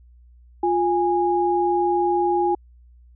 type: tone pair together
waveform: sine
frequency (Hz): 351.6 / 824.3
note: F4 / G#5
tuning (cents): +12 / -13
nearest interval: octave + minor third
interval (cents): 1475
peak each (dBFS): -20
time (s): 0.63-2.55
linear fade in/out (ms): 5
effects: added 60 Hz sine -47 dBFS peak until 3.15 s